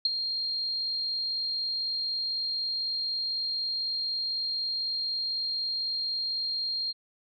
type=tone with ADSR envelope; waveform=sine; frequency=4214 Hz; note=C8; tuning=12 cents sharp; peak=-19 dBFS; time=0.05-6.93 s; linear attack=4 ms; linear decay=22 ms; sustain=-9 dB; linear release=27 ms; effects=none